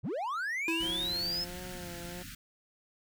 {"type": "linear sweep", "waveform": "triangle", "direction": "up", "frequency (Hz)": [77.78, 5274], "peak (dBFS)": -30, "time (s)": [0.03, 1.45], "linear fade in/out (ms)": 20}
{"type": "tone with exponential decay", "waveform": "square", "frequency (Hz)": 329.6, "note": "E4", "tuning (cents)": 0, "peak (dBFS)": -30, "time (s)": [0.68, 1.6], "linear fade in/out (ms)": 2, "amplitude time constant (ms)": 200}
{"type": "band-stop noise", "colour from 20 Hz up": "pink", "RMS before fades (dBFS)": -45, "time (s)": [0.8, 2.35], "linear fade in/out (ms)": 5, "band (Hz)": [290, 1300], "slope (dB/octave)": 96}
{"type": "tone with vibrato", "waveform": "15% pulse", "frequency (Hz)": 176.9, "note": "F3", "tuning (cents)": 23, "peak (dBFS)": -36, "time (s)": [0.82, 2.23], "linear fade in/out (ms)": 10, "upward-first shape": "sine", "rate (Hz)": 1.5, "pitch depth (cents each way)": 45}
{"effects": []}